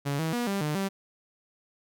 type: tone with pitch steps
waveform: sawtooth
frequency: 141.5 / 161 / 240.9 / 197.9 / 150.5 / 195 Hz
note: C#3 / E3 / B3 / G3 / D3 / G3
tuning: +36 / -41 / -43 / +17 / +43 / -9 cents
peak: -23 dBFS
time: 0.05-0.89 s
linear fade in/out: 20 ms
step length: 140 ms
effects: none